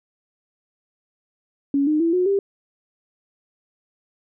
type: tone with pitch steps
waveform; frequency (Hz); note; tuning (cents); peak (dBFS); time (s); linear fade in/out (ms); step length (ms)
sine; 280 / 305.3 / 333 / 363.1 / 396; C#4 / D#4 / E4 / F#4 / G4; +18 / -33 / +18 / -33 / +18; -16; 1.74-2.39; 2; 130
effects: none